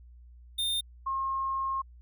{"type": "tone pair in turn", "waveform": ["square", "sine"], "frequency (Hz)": [3630, 1073.6], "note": ["A#7", "C6"], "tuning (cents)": [-47, 44], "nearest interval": "octave + major sixth", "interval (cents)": 2109, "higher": "first", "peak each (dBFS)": -28, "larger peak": "neither", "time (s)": [[0.58, 0.81], [1.06, 1.82]], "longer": "second", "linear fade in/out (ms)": 10, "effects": ["added 60 Hz sine -49 dBFS peak until 2.01 s"]}